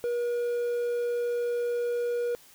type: tone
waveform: triangle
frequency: 479.5 Hz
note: A#4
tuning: 49 cents sharp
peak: -24 dBFS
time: 0.04-2.35 s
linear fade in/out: 0 ms
effects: white hiss -55 dBFS RMS until 2.54 s